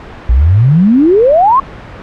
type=exponential sweep; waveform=sine; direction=up; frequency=55 to 1122 Hz; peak=-4 dBFS; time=0.29-1.6 s; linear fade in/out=5 ms; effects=pink hiss -29 dBFS RMS until 2.02 s + low-pass 2000 Hz 12 dB/octave